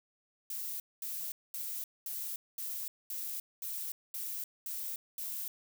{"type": "noise bursts", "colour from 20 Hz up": "violet", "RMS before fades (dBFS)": -39, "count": 10, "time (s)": [0.5, 5.48], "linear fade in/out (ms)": 2, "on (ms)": 300, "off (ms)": 220, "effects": []}